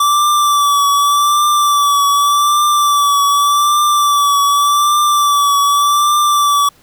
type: tone with vibrato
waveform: square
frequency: 1161 Hz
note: D6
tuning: 20 cents flat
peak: -10 dBFS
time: 0-6.69 s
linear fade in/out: 5 ms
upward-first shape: triangle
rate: 0.85 Hz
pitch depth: 42 cents each way
effects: pink hiss -49 dBFS RMS until 6.82 s